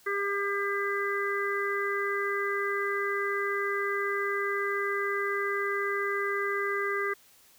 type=harmonic tone; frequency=400.8 Hz; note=G4; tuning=38 cents sharp; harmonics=1 / 3 / 4 / 5; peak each=-31 / -33 / -34 / -33 dBFS; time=0.06-7.14 s; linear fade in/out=10 ms; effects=white hiss -59 dBFS RMS until 7.58 s